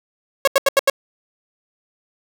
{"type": "tone bursts", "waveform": "sawtooth", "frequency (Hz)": 549, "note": "C#5", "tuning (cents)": -17, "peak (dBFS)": -7, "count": 5, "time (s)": [0.45, 0.899], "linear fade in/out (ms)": 2, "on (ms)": 25, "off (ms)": 81, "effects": []}